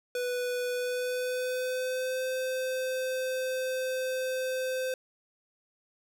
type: tone with pitch glide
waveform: square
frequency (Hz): 493.9 to 516.1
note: B4 to C5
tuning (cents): 0 to -24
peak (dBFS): -30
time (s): 0.15-4.94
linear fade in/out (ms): 2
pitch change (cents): +76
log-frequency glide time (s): 0.72-2.25
effects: none